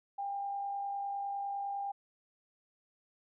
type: tone with amplitude modulation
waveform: sine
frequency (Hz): 799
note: G5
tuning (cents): +33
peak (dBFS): -33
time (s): 0.18-1.92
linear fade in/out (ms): 10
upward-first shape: sine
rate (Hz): 49.9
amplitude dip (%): 30
effects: none